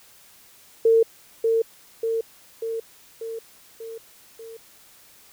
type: tone with echo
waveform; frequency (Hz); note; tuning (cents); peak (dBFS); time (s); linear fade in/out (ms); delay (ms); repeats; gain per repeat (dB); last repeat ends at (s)
sine; 453.3; A#4; -48; -13; 0.85-1.03; 5; 590; 6; -4; 4.57
effects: white hiss -52 dBFS RMS until 5.32 s